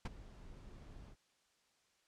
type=noise with ADSR envelope; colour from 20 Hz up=brown; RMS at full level=-33 dBFS; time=0.05-1.16 s; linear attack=7 ms; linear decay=23 ms; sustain=-21 dB; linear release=55 ms; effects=white hiss -75 dBFS RMS until 2.07 s + low-pass 7000 Hz 12 dB/octave